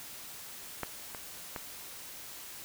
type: clicks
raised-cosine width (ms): 0.5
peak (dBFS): -18 / -26 / -22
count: 3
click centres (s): 0.833 / 1.148 / 1.562
effects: white hiss -46 dBFS RMS until 2.64 s